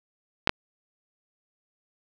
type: clicks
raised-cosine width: 0.3 ms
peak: -3 dBFS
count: 2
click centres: 0.474 / 0.494 s
effects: none